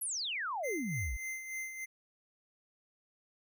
sine exponential sweep, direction down, 11870 to 49 Hz, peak -34 dBFS, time 0.01-1.17 s, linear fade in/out 10 ms
square tone with tremolo, 2077 Hz, C7, 13 cents flat, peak -37 dBFS, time 0.63-1.86 s, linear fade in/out 20 ms, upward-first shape sine, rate 3.4 Hz, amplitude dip 55%
effects none

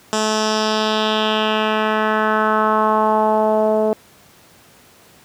10% pulse tone with low-pass filter sweep, 216.2 Hz, A3, 30 cents flat, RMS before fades -17 dBFS, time 0.13-3.93 s, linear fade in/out 0 ms, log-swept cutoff 7100 to 550 Hz, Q 2.6, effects pink hiss -48 dBFS RMS until 5.24 s + high-pass 100 Hz 12 dB/octave

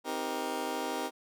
20% pulse chord, C minor seventh, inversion none, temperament just, 261.6 / 314 / 392.4 / 470.9 Hz, C4 / Eb4 / G4 / Bb4, 0 / +16 / +2 / +18 cents, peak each -34 dBFS, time 0.04-1.11 s, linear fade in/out 50 ms, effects none

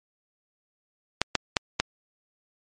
clicks, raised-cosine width 0.2 ms, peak -3 dBFS, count 4, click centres 1.216 / 1.353 / 1.568 / 1.8 s, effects MP3 48 kbps

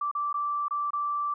sine tone with dropouts, 1168 Hz, D6, 10 cents flat, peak -26 dBFS, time 0.01-1.34 s, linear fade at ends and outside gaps 5 ms, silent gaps 0.114-0.15 / 0.329-0.341 / 0.683-0.708 / 0.906-0.932 s, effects none

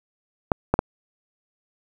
clicks, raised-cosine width 1 ms, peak -3 dBFS, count 3, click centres 0.518 / 0.74 / 0.791 s, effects 7-bit

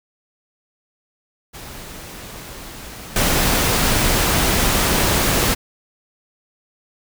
pink noise with level steps, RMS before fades -35 / -17 dBFS, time 1.53-5.55 s, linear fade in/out 20 ms, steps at 3.16 s, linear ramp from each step 2 ms, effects none

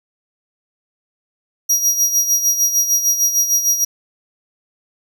40% pulse tone with tremolo, 5740 Hz, F8, 47 cents sharp, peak -10 dBFS, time 1.69-3.85 s, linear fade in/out 10 ms, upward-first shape sine, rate 6.6 Hz, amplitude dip 65%, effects none

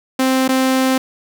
sawtooth tone with dropouts, 261.6 Hz, C4, in tune, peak -9 dBFS, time 0.19-0.98 s, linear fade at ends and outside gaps 5 ms, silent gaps 0.479-0.489 s, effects none

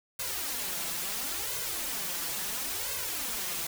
white noise with flanger, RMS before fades -34 dBFS, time 0.19-3.67 s, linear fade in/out 5 ms, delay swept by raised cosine 1.9 to 6 ms, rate 0.73 Hz, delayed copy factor +0.95, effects none

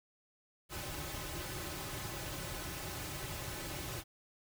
pink noise with comb filter, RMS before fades -42 dBFS, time 0.69-4.04 s, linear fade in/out 50 ms, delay 4.3 ms, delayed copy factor -0.65, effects none

